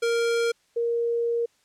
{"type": "tone pair in turn", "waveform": ["square", "sine"], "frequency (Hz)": [466.2, 468.5], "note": ["A#4", "A#4"], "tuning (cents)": [0, 9], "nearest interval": "unison", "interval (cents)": 9, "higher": "second", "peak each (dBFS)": -22, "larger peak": "neither", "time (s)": [[0.02, 0.52], [0.76, 1.46]], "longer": "second", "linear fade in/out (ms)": 10, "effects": ["white hiss -65 dBFS RMS until 1.64 s", "low-pass 8000 Hz 12 dB/octave"]}